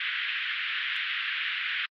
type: band-pass noise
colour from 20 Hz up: pink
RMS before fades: -31 dBFS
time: 0-1.86 s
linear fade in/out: 5 ms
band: 1500 to 3400 Hz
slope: 48 dB/octave
effects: AAC 64 kbps